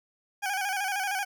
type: tone with vibrato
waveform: 20% pulse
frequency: 784 Hz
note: G5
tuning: in tune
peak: -23 dBFS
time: 0.42-1.25 s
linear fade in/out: 20 ms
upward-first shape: square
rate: 13 Hz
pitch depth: 62 cents each way
effects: none